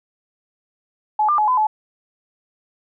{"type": "tone with pitch steps", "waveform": "sine", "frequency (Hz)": [852, 1195, 850, 1011, 860], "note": ["G#5", "D6", "G#5", "B5", "A5"], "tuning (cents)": [44, 30, 40, 40, -40], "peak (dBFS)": -14, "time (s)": [1.19, 1.67], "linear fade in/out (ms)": 5, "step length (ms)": 96, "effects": []}